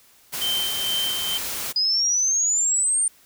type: noise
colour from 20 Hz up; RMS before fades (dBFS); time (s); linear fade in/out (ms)
white; -29; 0.32-1.73; 20
type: tone with tremolo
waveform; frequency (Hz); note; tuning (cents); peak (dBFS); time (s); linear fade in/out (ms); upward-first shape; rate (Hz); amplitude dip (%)
triangle; 3113; G7; -13; -20; 0.41-1.38; 10; sine; 2.2; 45
type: exponential sweep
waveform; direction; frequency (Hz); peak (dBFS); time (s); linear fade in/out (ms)
sine; up; 4941 to 8980; -18; 1.76-3.08; 2
effects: white hiss -55 dBFS RMS until 3.25 s